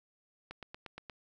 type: click train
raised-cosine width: 0.3 ms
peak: -28 dBFS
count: 6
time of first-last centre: 0.51-1.098 s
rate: 8.51 Hz
effects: none